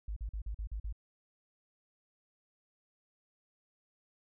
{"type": "tone bursts", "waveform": "sine", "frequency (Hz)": 51.91, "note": "G#1", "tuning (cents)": 0, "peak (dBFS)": -35, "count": 7, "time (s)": [0.08, 0.926], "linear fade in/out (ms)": 5, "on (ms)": 84, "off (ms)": 43, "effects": []}